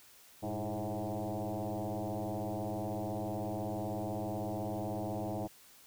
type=tone with frequency modulation; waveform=sine; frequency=220 Hz; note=A3; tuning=in tune; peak=-34 dBFS; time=0.42-5.48 s; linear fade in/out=20 ms; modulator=106 Hz; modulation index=5.4; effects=white hiss -59 dBFS RMS until 5.86 s